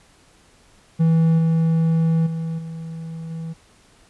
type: tone with level steps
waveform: triangle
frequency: 163.2 Hz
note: E3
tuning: 17 cents flat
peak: -11 / -13 / -21 / -27 / -25 dBFS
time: 0.99-3.54 s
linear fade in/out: 20 ms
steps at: 1.38 / 2.26 / 2.58 / 3.3 s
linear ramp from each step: 10 ms
effects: pink hiss -54 dBFS RMS until 4.09 s + resampled to 24000 Hz